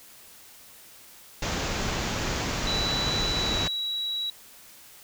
pink low-pass noise, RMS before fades -29 dBFS, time 1.42-3.68 s, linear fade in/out 5 ms, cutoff 7300 Hz, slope 96 dB/octave
sine tone with pitch glide, 3951 to 3890 Hz, B7 to B7, 0 to -27 cents, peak -27 dBFS, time 2.67-4.3 s, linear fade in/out 2 ms, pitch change -27 cents, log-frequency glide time 3.27-3.73 s
effects white hiss -50 dBFS RMS until 5.03 s

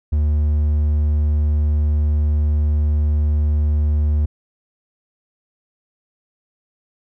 triangle tone, 75 Hz, D2, 37 cents sharp, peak -12 dBFS, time 0.12-4.26 s, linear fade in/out 10 ms, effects none

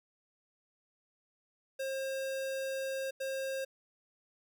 square tone bursts at uneven times, 535 Hz, C5, 38 cents sharp, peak -35 dBFS, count 2, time 1.79-3.11 / 3.2-3.65 s, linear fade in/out 10 ms, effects none

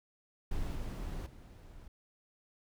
brown noise with level steps, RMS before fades -37 / -39 / -51 dBFS, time 0.51-1.88 s, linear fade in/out 5 ms, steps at 0.75 / 1.26 s, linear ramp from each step 5 ms, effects none

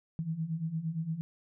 sine beating tone pair, 156.3 / 165 Hz, D#3 / E3, +8 / +2 cents, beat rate 8.7 Hz, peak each -37 / -33 dBFS, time 0.19-1.21 s, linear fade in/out 0 ms, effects none

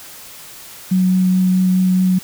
sine tone with vibrato, 185 Hz, F#3, in tune, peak -11 dBFS, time 0.91-2.19 s, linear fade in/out 10 ms, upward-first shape triangle, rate 4.7 Hz, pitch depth 10 cents each way, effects white hiss -37 dBFS RMS until 2.23 s

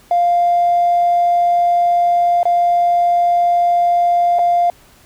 triangle tone with dropouts, 698.5 Hz, F5, in tune, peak -7 dBFS, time 0.11-4.7 s, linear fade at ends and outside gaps 2 ms, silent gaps 2.431-2.454 / 4.387-4.391 s, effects tanh soft clip ceiling -8 dBFS + pink hiss -48 dBFS RMS until 5.05 s

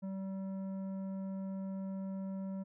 sine tone with tanh clipping, 192.3 Hz, G3, 33 cents flat, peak -39 dBFS, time 0.02-2.64 s, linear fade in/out 20 ms, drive 10 dB, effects none

